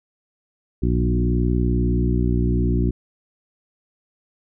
harmonic tone with a mistuned harmonic, 60.4 Hz, B1, 38 cents flat, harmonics 1 / 2 / 3 / 4 / 5 / 6, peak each -20 / -23 / -25 / -26 / -27 / -28 dBFS, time 0.82-2.91 s, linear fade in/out 10 ms, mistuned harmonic 2, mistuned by -20 cents, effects none

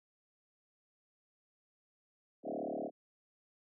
sine tone with frequency modulation, 469.9 Hz, A#4, 14 cents sharp, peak -36 dBFS, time 2.43-2.91 s, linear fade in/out 50 ms, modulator 36.8 Hz, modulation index 6.4, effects none

